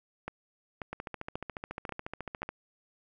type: two click trains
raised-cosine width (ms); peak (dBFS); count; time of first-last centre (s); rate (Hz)
0.5; -21 / -22; 5 / 23; 0.28-2.431 / 0.93-2.49; 1.86 / 14.1
effects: none